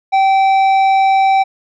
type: tone with tanh clipping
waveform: sine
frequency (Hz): 774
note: G5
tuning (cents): -22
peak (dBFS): -10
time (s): 0.12-1.44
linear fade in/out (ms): 20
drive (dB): 9
effects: none